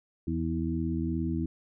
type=harmonic tone with a mistuned harmonic; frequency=82.5 Hz; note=E2; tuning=2 cents sharp; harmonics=1 / 2 / 3 / 4; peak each=-33 / -33 / -33 / -33 dBFS; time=0.27-1.46 s; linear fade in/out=5 ms; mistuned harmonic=4; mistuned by=-29 cents; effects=none